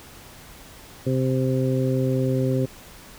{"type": "harmonic tone", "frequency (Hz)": 130.4, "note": "C3", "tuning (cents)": -5, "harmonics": [1, 2, 3, 4], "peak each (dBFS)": [-22, -25, -27, -28], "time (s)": [1.06, 2.66], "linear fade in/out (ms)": 10, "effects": ["pink hiss -45 dBFS RMS until 3.18 s"]}